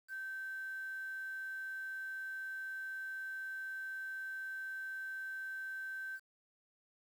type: tone with quantisation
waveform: sine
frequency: 1552 Hz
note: G6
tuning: 18 cents flat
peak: -40 dBFS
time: 0.08-6.2 s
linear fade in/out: 50 ms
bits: 10
effects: none